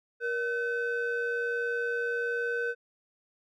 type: ring-modulated tone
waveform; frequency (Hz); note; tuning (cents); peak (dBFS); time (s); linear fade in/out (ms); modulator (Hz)
triangle; 523.3; C5; 0; -23; 0.2-2.75; 50; 996
effects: none